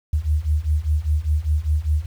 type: beating tone pair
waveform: sine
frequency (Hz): 73.42 / 78.42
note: D2 / D#2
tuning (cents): 0 / +14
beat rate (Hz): 5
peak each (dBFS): -21 / -20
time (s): 0.13-2.06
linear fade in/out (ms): 5
effects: 8-bit